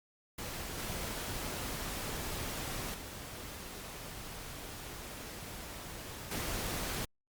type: noise with level steps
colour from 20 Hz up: pink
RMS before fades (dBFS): -41 / -39 / -45 / -37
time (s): 0.38-7.05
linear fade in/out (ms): 5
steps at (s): 0.78 / 2.94 / 6.31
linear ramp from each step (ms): 5
effects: Opus 48 kbps